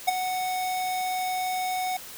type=tone with ADSR envelope; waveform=square; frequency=740 Hz; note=F#5; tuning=in tune; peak=-17 dBFS; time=0.07-1.97 s; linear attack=16 ms; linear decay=16 ms; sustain=-10 dB; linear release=6 ms; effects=white hiss -42 dBFS RMS until 2.17 s